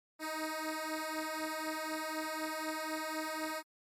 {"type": "beating tone pair", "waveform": "10% pulse", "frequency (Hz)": [311.1, 315.1], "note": ["D#4", "D#4"], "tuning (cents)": [0, 22], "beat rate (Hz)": 4, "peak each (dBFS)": [-32, -30], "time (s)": [0.19, 3.63], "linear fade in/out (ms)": 50, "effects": ["MP3 64 kbps"]}